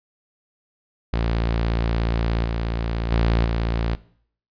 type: tone with level steps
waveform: sawtooth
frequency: 56.9 Hz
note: A#1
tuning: 41 cents flat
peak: -16 / -19 / -13 / -17 dBFS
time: 1.13-3.95 s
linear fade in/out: 0 ms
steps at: 2.44 / 3.11 / 3.45 s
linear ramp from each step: 5 ms
effects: noise-tail reverb RT60 0.6 s tail -20 dB re dry + resampled to 11025 Hz